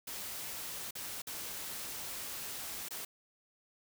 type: noise with dropouts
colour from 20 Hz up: white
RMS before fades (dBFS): -42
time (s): 0.07-3.05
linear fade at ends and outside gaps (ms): 5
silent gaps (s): 0.909-0.952 / 1.22-1.269 / 2.887-2.907
effects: none